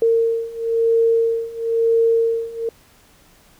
sine beating tone pair, 457 / 458 Hz, A#4 / A#4, -34 / -31 cents, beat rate 1 Hz, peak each -19 / -17 dBFS, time 0.02-2.69 s, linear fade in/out 2 ms, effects pink hiss -52 dBFS RMS until 3.59 s

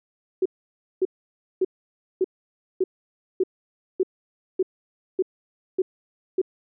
sine tone bursts, 373.9 Hz, F#4, 18 cents sharp, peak -17 dBFS, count 11, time 0.42-6.416 s, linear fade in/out 5 ms, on 36 ms, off 560 ms, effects none

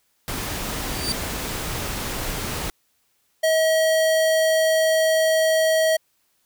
pink noise, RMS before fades -28 dBFS, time 0.28-2.7 s, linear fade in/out 0 ms
35% pulse tone with exponential growth, 4643 Hz, D8, 21 cents flat, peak -19 dBFS, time 0.8-1.12 s, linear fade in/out 2 ms, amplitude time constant 68 ms
square tone, 639 Hz, D#5, 46 cents sharp, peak -17 dBFS, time 3.43-5.97 s, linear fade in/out 10 ms
effects white hiss -67 dBFS RMS until 6.45 s

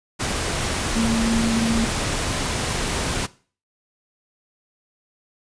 sine tone in noise, 227.4 Hz, A#3, 43 cents flat, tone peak -18 dBFS, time 0.95-1.86 s, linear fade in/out 20 ms, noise pink, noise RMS -24 dBFS, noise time 0.19-3.27 s, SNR +3 dB, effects noise-tail reverb RT60 0.4 s tail -19 dB re dry + resampled to 22050 Hz

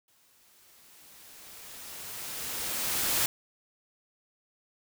white noise with exponential growth, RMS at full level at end -26 dBFS, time 0.08-3.26 s, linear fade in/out 2 ms, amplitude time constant 690 ms, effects none

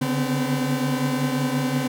40% pulse tone cluster, 141.1 / 146.8 / 247.4 / 257.1 Hz, C#3 / D3 / B3 / C4, +31 / 0 / +3 / -30 cents, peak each -26 / -30 / -29 / -23 dBFS, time 0.01-1.88 s, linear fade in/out 10 ms, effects none

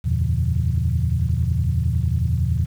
sine tone cluster, 79.4 / 90.3 / 117.3 / 140.3 / 168.8 Hz, D#2 / F#2 / A#2 / C#3 / E3, +36 / -42 / +11 / +21 / +41 cents, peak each -21 / -24 / -22 / -27 / -28 dBFS, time 0.04-2.66 s, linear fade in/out 20 ms, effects tanh soft clip ceiling -8 dBFS + 8-bit

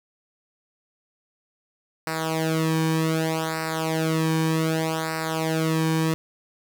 sawtooth tone with flanger, 160.3 Hz, E3, 48 cents flat, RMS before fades -24 dBFS, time 2.07-6.14 s, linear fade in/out 0 ms, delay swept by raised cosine 0.3 to 1.5 ms, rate 0.65 Hz, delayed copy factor -0.85, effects none

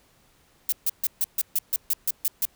violet noise bursts, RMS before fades -23 dBFS, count 11, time 0.69-2.453 s, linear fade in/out 2 ms, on 33 ms, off 140 ms, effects pink hiss -61 dBFS RMS until 2.55 s

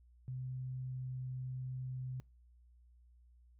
sine tone, 128.5 Hz, C3, 31 cents flat, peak -39 dBFS, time 0.28-2.2 s, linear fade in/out 0 ms, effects noise-tail reverb RT60 0.3 s tail -25 dB re dry + added 60 Hz sine -61 dBFS peak until 3.59 s

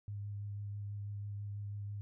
sine tone with vibrato, 102.1 Hz, G#2, 29 cents flat, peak -39 dBFS, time 0.08-2.01 s, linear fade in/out 0 ms, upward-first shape sine, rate 6.1 Hz, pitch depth 14 cents each way, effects none

